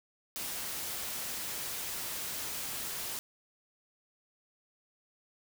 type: noise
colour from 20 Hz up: white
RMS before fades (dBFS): -38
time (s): 0.36-3.19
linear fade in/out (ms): 0
effects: none